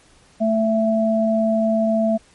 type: tone pair together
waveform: sine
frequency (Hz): 221.4 / 664.2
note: A3 / E5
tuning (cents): +11 / +13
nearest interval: octave + perfect fifth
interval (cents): 1902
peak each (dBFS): -18 / -18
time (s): 0.4-2.18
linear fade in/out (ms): 20
effects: pink hiss -53 dBFS RMS until 2.34 s + MP3 48 kbps